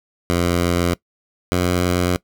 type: tone pair in turn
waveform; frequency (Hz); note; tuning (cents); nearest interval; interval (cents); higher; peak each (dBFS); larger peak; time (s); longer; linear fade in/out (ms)
10% pulse; 87 / 89.24; F2 / F2; -6 / +38; unison; 44; second; -8; neither; 0.3-0.94 / 1.52-2.16; neither; 0
effects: noise-tail reverb RT60 0.1 s tail -21 dB re dry